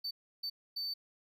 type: tone bursts at uneven times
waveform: triangle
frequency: 4550 Hz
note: C#8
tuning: 44 cents sharp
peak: -34 dBFS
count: 3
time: 0.04-0.11 / 0.43-0.5 / 0.76-0.94 s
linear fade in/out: 10 ms
effects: none